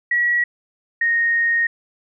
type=tone pair in turn; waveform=sine; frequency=1923 / 1859.6 Hz; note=B6 / A#6; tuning=-47 / -5 cents; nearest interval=minor second; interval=58 cents; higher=first; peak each=-15 / -15 dBFS; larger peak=neither; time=0.11-0.44 / 1.01-1.67 s; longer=second; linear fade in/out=5 ms; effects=none